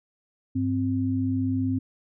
sine tone pair together, 100.61 / 261.4 Hz, G2 / C4, +46 / -1 cents, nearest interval octave + perfect fourth, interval 1653 cents, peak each -27 / -24 dBFS, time 0.55-1.79 s, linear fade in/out 10 ms, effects none

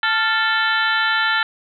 harmonic tone with a mistuned harmonic, 440 Hz, A4, in tune, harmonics 2 / 3 / 4 / 5 / 6 / 7 / 8 / 9, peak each -25 / -20 / -20 / -30 / -32 / -27 / -30 / -28 dBFS, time 0.03-1.43 s, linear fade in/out 2 ms, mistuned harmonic 3, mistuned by +86 cents, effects none

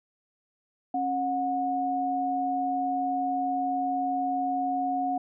sine tone pair together, 272.8 / 728.3 Hz, C#4 / F#5, -28 / -28 cents, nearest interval octave + perfect fourth, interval 1700 cents, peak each -31 / -26 dBFS, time 0.94-5.18 s, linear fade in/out 5 ms, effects none

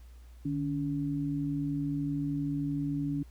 sine tone pair together, 150 / 283.2 Hz, D3 / C#4, +37 / +37 cents, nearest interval major seventh, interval 1100 cents, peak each -33 / -31 dBFS, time 0.45-3.23 s, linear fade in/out 5 ms, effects added 60 Hz sine -48 dBFS peak until 3.3 s + pink hiss -65 dBFS RMS until 3.3 s

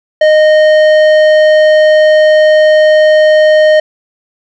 sine tone with tanh clipping, 617 Hz, D#5, 15 cents flat, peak -5 dBFS, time 0.21-3.8 s, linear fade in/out 5 ms, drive 12 dB, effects none

